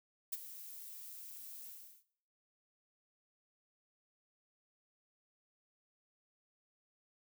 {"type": "noise with ADSR envelope", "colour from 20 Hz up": "violet", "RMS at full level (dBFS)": -37, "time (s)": [0.32, 2.04], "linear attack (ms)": 11, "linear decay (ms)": 30, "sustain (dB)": -13, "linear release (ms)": 370, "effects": ["noise-tail reverb RT60 0.6 s tail -17 dB re dry"]}